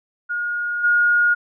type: tone with level steps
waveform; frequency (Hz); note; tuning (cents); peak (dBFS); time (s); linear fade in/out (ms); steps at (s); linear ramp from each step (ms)
sine; 1433; F6; +44; -21 / -13; 0.29-1.35; 20; 0.83; 20
effects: none